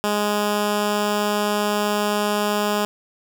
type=tone; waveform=10% pulse; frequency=207.7 Hz; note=G#3; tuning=in tune; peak=-11 dBFS; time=0.04-2.85 s; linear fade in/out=0 ms; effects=none